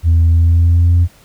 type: tone with pitch glide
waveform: sine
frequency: 82.9 to 86.57 Hz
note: E2 to F2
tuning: +10 to -15 cents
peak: -5 dBFS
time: 0.03-1.08 s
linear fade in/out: 50 ms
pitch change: +75 cents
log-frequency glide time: 0.3-0.97 s
effects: tanh soft clip ceiling -5 dBFS + pink hiss -47 dBFS RMS until 1.24 s